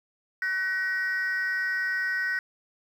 sine tone pair together, 1505 / 1896.2 Hz, F#6 / A#6, +29 / +29 cents, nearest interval major third, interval 400 cents, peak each -26 dBFS, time 0.42-2.39 s, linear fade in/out 2 ms, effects tanh soft clip ceiling -22 dBFS + 9-bit

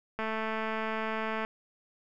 click train, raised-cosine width 0.5 ms, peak -19 dBFS, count 278, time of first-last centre 0.19-1.449 s, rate 220 Hz, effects none

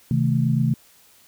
sine chord, A diminished, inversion first, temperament equal with one note detuned, 130.81 / 158.74 / 220 Hz, C3 / Eb3 / A3, 0 / +35 / 0 cents, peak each -20 / -22 / -23 dBFS, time 0.11-0.74 s, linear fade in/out 2 ms, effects white hiss -54 dBFS RMS until 1.27 s

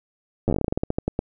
slowing click train, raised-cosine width 2 ms, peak -9 dBFS, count 18, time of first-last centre 0.48-1.191 s, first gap 9 ms, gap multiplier 1.17, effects none

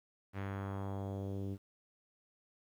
sawtooth tone with low-pass filter sweep, 98.2 Hz, G2, 4 cents sharp, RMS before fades -40 dBFS, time 0.33-1.58 s, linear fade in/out 50 ms, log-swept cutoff 2200 to 320 Hz, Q 1.6, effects 11-bit

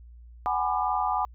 sine chord, G# half-diminished seventh, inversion third, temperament just, 747.5 / 830.6 / 996.7 / 1196.1 Hz, F#5 / G#5 / B5 / D6, +17 / 0 / +16 / +31 cents, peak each -29 / -28 / -30 / -30 dBFS, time 0.46-1.25 s, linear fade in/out 0 ms, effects added 59 Hz sine -45 dBFS peak until 1.34 s

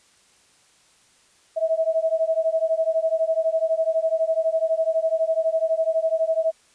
sine beating tone pair, 641 / 653 Hz, E5 / E5, -49 / -17 cents, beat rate 12 Hz, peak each -22 dBFS, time 1.56-6.52 s, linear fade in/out 20 ms, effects white hiss -58 dBFS RMS until 6.74 s + resampled to 22050 Hz

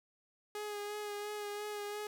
sawtooth tone with vibrato, 415.3 Hz, G#4, in tune, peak -35 dBFS, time 0.55-2.07 s, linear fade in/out 2 ms, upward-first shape sine, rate 2.9 Hz, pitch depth 22 cents each way, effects 11-bit

